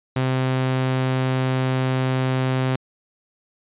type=tone; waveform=sawtooth; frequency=130.1 Hz; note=C3; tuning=9 cents flat; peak=-15 dBFS; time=0.16-2.76 s; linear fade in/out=5 ms; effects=resampled to 8000 Hz